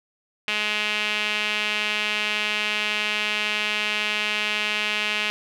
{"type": "tone with band-pass filter", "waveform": "sawtooth", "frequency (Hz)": 210.9, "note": "G#3", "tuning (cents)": 27, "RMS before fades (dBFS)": -25, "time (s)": [0.48, 5.3], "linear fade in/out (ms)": 0, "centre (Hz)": 2700, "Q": 3.3, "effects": []}